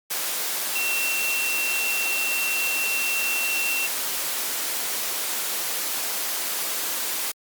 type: tone in noise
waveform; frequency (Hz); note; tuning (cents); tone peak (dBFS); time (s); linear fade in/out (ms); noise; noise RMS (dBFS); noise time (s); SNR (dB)
sine; 2715; F7; -50; -24; 0.75-3.87; 10; white; -27; 0.1-7.32; 0
effects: high-pass 300 Hz 12 dB/octave + Opus 48 kbps